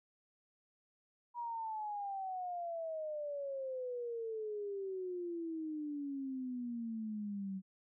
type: exponential sweep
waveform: sine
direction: down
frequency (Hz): 966 to 188.1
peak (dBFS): -38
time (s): 1.34-7.62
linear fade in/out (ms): 50
effects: none